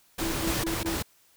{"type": "noise", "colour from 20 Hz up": "pink", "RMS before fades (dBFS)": -31, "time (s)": [0.18, 0.64], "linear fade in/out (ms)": 10}
{"type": "tone with tremolo", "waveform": "triangle", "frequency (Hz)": 329.6, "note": "E4", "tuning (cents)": 0, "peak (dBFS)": -27, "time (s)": [0.21, 0.98], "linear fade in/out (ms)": 2, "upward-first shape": "square", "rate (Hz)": 4.7, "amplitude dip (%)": 75}
{"type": "noise bursts", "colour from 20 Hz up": "pink", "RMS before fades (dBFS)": -31, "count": 3, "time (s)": [0.47, 1.026], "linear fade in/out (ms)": 5, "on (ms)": 170, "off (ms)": 23}
{"effects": ["white hiss -62 dBFS RMS until 1.36 s"]}